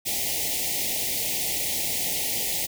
white band-stop noise, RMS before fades -27 dBFS, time 0.05-2.67 s, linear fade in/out 20 ms, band 870 to 1900 Hz, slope 96 dB/octave, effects none

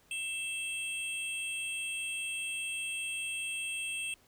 sine tone cluster, 2656 / 3223 / 8600 Hz, E7 / G7 / C9, +12 / +47 / +47 cents, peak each -34 / -40 / -39 dBFS, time 0.11-4.14 s, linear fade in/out 2 ms, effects tanh soft clip ceiling -30 dBFS + pink hiss -65 dBFS RMS until 4.27 s

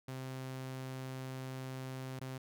sawtooth tone with dropouts, 130.81 Hz, C3, in tune, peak -37 dBFS, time 0.08-2.38 s, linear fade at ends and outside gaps 5 ms, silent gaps 2.194-2.211 s, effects none

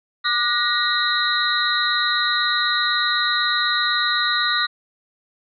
sine tone cluster, 1192 / 1454 / 1889 / 3804 / 4056 Hz, D6 / F#6 / A#6 / A#7 / B7, +25 / -31 / +22 / +34 / +45 cents, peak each -24 dBFS, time 0.24-4.67 s, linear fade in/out 20 ms, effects none

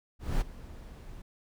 brown noise with ADSR envelope, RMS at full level -27 dBFS, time 0.19-1.22 s, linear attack 220 ms, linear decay 16 ms, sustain -18 dB, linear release 6 ms, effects none

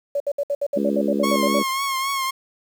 sine tone bursts, 570 Hz, C#5, 48 cents sharp, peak -19 dBFS, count 13, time 0.15-1.594 s, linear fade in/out 5 ms, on 52 ms, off 64 ms
harmonic tone, 70.3 Hz, C#2, 25 cents sharp, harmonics 3 / 4 / 5 / 6 / 7, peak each -23 / -25 / -27 / -29 / -30 dBFS, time 0.76-1.63 s, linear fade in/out 10 ms
sawtooth tone with vibrato, 1083 Hz, C#6, 41 cents flat, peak -18 dBFS, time 1.23-2.31 s, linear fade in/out 10 ms, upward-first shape triangle, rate 3.7 Hz, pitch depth 56 cents each way
effects 8-bit

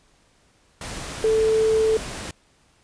sine tone in noise, 440 Hz, A4, in tune, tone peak -16 dBFS, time 1.24-1.97 s, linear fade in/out 2 ms, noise pink, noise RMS -33 dBFS, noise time 0.81-2.31 s, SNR +14 dB, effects pink hiss -60 dBFS RMS until 2.83 s + resampled to 22050 Hz

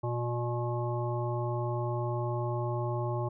harmonic tone with a mistuned harmonic, 120 Hz, B2, 49 cents flat, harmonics 1 / 3 / 5 / 7 / 9, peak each -31 / -36 / -38 / -39 / -41 dBFS, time 0.03-3.29 s, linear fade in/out 10 ms, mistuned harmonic 7, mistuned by +19 cents, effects none

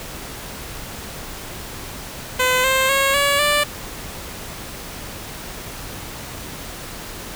10% pulse tone with pitch steps, 508 / 526.8 / 546.4 / 566.6 / 587.6 Hz, B4 / C5 / C#5 / C#5 / D5, +49 / +12 / -25 / +38 / +1 cents, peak -7 dBFS, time 2.39-3.64 s, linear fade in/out 10 ms, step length 250 ms, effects pink hiss -33 dBFS RMS until 7.35 s

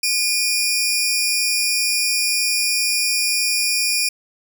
20% pulse tone pair together, 2431 / 5462 Hz, D#7 / F8, -41 / -39 cents, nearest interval octave + major second, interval 1402 cents, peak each -15 dBFS, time 0.03-4.09 s, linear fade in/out 5 ms, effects none

